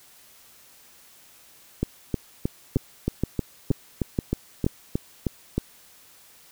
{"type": "two click trains", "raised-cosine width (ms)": 3, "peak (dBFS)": [-9, -10], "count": [5, 13], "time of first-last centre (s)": [[2.76, 4.665], [1.83, 5.58]], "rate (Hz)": [2.1, 3.2], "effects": ["white hiss -53 dBFS RMS until 6.51 s"]}